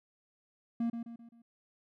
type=tone with echo; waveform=triangle; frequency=232.7 Hz; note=A#3; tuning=3 cents flat; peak=-27 dBFS; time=0.8-0.9 s; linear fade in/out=5 ms; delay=130 ms; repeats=4; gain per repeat=-7 dB; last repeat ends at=1.42 s; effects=none